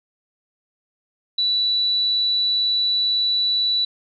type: tone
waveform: sine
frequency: 3951 Hz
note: B7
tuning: in tune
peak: -17 dBFS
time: 1.38-3.85 s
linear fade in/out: 5 ms
effects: none